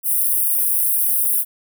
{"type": "high-pass noise", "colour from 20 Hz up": "white", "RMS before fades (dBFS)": -18, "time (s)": [0.03, 1.45], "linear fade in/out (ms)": 50, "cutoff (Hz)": 9100, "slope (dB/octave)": 96, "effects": []}